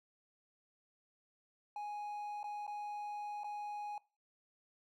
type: tone with dropouts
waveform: triangle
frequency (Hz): 830.6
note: G#5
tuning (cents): 0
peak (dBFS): -38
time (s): 1.76-3.98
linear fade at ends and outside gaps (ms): 2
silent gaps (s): 2.431-2.441 / 2.667-2.677 / 3.435-3.443
effects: noise-tail reverb RT60 0.3 s tail -20 dB re dry